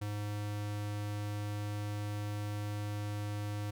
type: tone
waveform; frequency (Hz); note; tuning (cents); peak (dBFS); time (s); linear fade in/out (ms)
square; 103.83; G#2; 0; -36; 0.01-3.71; 10
effects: none